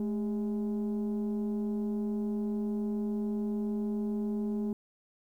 sine tone pair together, 213.9 / 404.3 Hz, A3 / G#4, -49 / -46 cents, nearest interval major seventh, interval 1103 cents, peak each -28 / -35 dBFS, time 0-4.73 s, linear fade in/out 2 ms, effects tanh soft clip ceiling -27 dBFS + 11-bit

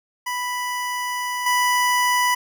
25% pulse tone with level steps, 987.8 Hz, B5, in tune, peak -20 / -13 dBFS, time 0.26-2.35 s, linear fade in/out 10 ms, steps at 1.46 s, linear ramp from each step 5 ms, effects none

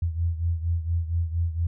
sine beating tone pair, 83.2 / 87.5 Hz, E2 / F2, +17 / +4 cents, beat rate 4.3 Hz, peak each -24 / -29 dBFS, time 0.02-1.67 s, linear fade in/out 5 ms, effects none

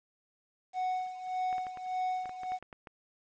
triangle tone with tremolo, 740 Hz, F#5, in tune, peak -27 dBFS, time 0.73-2.59 s, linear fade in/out 50 ms, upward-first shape sine, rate 1.7 Hz, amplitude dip 75%
clicks, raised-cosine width 0.5 ms, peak -31 dBFS, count 11, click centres 1.528 / 1.582 / 1.668 / 1.773 / 2.257 / 2.294 / 2.434 / 2.52 / 2.626 / 2.728 / 2.872 s
effects resampled to 16000 Hz + 10-bit

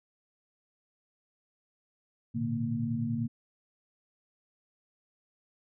sine tone cluster, 112.2 / 122.4 / 148.5 / 231.6 Hz, A2 / B2 / D3 / A#3, +34 / -15 / +20 / -11 cents, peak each -36 / -36 / -37 / -31 dBFS, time 2.34-3.28 s, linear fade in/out 20 ms, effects none

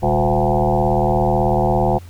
sine tone with frequency modulation, 437.3 Hz, A4, 11 cents flat, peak -13 dBFS, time 0.02-1.99 s, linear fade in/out 20 ms, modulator 78 Hz, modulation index 5.2, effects added 88 Hz sine -35 dBFS peak until 2.09 s + pink hiss -48 dBFS RMS until 2.09 s

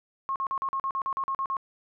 sine tone bursts, 1081 Hz, C#6, 44 cents flat, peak -26 dBFS, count 12, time 0.29-1.568 s, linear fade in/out 0 ms, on 68 ms, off 42 ms, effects none

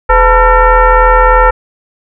sine tone with frequency modulation, 423.5 Hz, G#4, 34 cents sharp, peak -3 dBFS, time 0.09-1.51 s, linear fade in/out 10 ms, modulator 465 Hz, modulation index 2.6, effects none

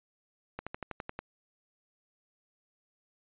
slowing click train, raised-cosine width 0.5 ms, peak -22 dBFS, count 8, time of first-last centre 0.59-1.19 s, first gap 76 ms, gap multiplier 1.04, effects resampled to 8000 Hz

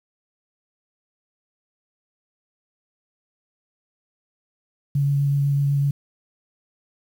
sine tone with vibrato, 141.1 Hz, C#3, 31 cents sharp, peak -17 dBFS, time 4.95-5.91 s, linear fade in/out 5 ms, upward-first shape triangle, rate 8 Hz, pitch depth 13 cents each way, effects 8-bit

